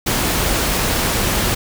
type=noise; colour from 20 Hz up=pink; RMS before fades=-18 dBFS; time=0.06-1.55 s; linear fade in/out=10 ms; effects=none